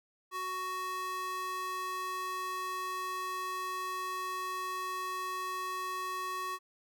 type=tone with high-pass filter; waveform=square; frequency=371.4 Hz; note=F#4; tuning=7 cents sharp; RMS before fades=-37 dBFS; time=0.31-6.59 s; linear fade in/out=50 ms; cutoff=860 Hz; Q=8.9; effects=none